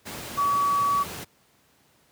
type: tone in noise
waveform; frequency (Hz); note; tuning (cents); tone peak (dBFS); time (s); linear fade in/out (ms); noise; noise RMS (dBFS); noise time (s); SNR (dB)
sine; 1137; C#6; +44; -20; 0.37-1.04; 20; pink; -36; 0.05-1.25; +13
effects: pink hiss -62 dBFS RMS until 2.11 s + high-pass 100 Hz 12 dB/octave

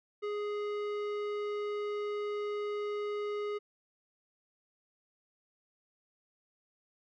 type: tone with tanh clipping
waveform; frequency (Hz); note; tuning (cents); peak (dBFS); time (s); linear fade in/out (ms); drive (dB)
sine; 415.3; G#4; 0; -35; 0.22-3.59; 20; 15
effects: none

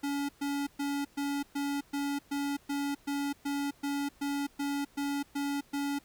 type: tone bursts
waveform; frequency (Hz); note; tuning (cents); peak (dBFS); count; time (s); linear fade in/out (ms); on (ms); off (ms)
square; 283.1; C#4; +37; -31; 16; 0.03-5.99; 10; 260; 120
effects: pink hiss -62 dBFS RMS until 6.04 s

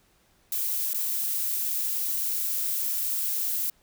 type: noise with dropouts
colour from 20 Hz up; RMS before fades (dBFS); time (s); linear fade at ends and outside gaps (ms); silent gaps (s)
violet; -28; 0.52-3.7; 2; 0.933-0.944
effects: pink hiss -64 dBFS RMS until 3.82 s

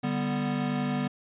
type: chord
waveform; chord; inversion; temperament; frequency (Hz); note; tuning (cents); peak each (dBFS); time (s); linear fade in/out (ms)
square; G major; second; equal; 146.83 / 196 / 246.9; D3 / G3 / B3; 0 / 0 / 0; -33 / -33 / -30; 0.03-1.08; 10
effects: resampled to 8000 Hz

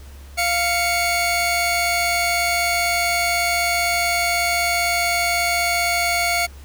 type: tone pair together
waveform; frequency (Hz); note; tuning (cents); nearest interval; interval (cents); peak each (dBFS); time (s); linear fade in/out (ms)
sawtooth; 695 / 2221; F5 / C#7; -9 / +3; octave + minor sixth; 2012; -17; 0.37-6.47; 20
effects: added 69 Hz sine -37 dBFS peak until 6.64 s + pink hiss -48 dBFS RMS until 6.64 s

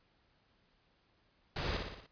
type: noise with echo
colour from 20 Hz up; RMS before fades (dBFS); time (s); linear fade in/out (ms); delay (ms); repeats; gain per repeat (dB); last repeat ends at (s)
pink; -37; 1.56-1.77; 2; 59; 5; -4; 2.065
effects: pink hiss -72 dBFS RMS until 2.11 s + resampled to 11025 Hz

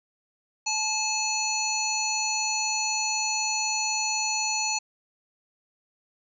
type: harmonic tone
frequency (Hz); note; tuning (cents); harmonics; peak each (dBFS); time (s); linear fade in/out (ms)
864; A5; -32; 1 / 3 / 5 / 7 / 8; -31 / -31 / -31 / -31 / -31; 0.66-4.79; 10
effects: none

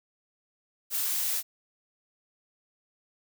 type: noise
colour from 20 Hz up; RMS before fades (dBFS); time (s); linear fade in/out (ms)
blue; -29; 0.9-1.43; 50
effects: none

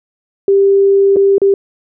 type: tone with dropouts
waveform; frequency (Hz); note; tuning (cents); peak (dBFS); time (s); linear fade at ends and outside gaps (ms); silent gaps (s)
sine; 394.6; G4; +11; -6; 0.48-1.54; 2; 1.161-1.167 / 1.382-1.417
effects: none

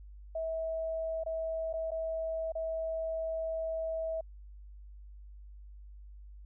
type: tone with dropouts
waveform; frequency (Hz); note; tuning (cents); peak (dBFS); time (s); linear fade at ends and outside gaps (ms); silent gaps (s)
sine; 648; E5; -30; -32; 0.35-4.21; 5; 1.237-1.261 / 1.729-1.737 / 1.907-1.916 / 2.521-2.552
effects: added 50 Hz sine -47 dBFS peak until 6.45 s

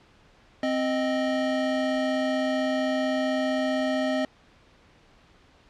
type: tone pair together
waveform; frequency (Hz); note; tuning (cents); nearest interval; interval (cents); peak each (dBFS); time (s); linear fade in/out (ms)
square; 261.6 / 622.3; C4 / D#5; 0 / 0; octave + minor third; 1500; -27 / -27; 0.63-4.25; 2
effects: pink hiss -57 dBFS RMS until 5.69 s + low-pass 4000 Hz 12 dB/octave

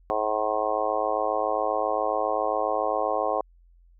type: harmonic tone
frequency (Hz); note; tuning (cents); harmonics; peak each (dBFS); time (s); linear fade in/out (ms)
107.4; A2; -41; 3 / 4 / 5 / 6 / 7 / 8 / 9 / 10; -38 / -32 / -29 / -30 / -28 / -37 / -35 / -31; 0.1-3.41; 0
effects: added 43 Hz sine -53 dBFS peak until 3.99 s

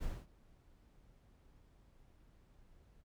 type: noise with ADSR envelope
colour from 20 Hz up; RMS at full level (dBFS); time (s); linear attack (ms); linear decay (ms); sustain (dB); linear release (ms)
brown; -40; 0-3.04; 29; 230; -24; 38
effects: none

